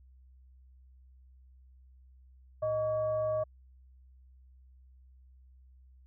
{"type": "tone with frequency modulation", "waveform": "sine", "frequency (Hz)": 622, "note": "D#5", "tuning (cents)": -1, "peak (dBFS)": -28, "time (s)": [2.62, 3.44], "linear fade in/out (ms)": 10, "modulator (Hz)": 510, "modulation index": 0.42, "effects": ["added 64 Hz sine -55 dBFS peak until 6.06 s"]}